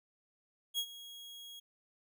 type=tone with ADSR envelope; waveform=40% pulse; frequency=3300 Hz; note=G#7; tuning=12 cents flat; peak=-30 dBFS; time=0.74-1.6 s; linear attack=44 ms; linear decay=69 ms; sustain=-17 dB; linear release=10 ms; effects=none